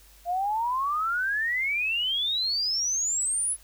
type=exponential sweep; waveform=sine; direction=up; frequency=681 to 10470 Hz; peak=-24 dBFS; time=0.25-3.57 s; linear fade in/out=50 ms; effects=added 50 Hz sine -54 dBFS peak until 3.63 s + white hiss -56 dBFS RMS until 3.63 s